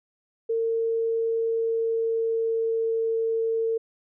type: tone with pitch glide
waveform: sine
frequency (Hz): 454.9 to 452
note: A#4 to A4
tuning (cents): -42 to +47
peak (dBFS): -22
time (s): 0.49-3.78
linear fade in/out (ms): 10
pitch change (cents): -11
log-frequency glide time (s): 1.49-3.06
effects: none